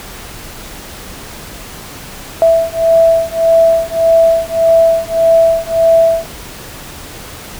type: beating tone pair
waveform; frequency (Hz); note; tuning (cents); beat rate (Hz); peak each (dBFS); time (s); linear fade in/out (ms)
sine; 659.3 / 661; E5 / E5; 0 / +5; 1.7; -10; 2.42-6.26; 0
effects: pink hiss -30 dBFS RMS until 7.59 s